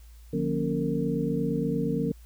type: tone cluster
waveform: sine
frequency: 151.9 / 180.5 / 235 / 278.2 / 458.1 Hz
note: D#3 / F#3 / A#3 / C#4 / A#4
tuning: -41 / -43 / +14 / +6 / -30 cents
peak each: -31 dBFS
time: 0.33-2.12 s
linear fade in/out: 5 ms
effects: added 57 Hz sine -46 dBFS peak until 2.25 s + white hiss -61 dBFS RMS until 2.25 s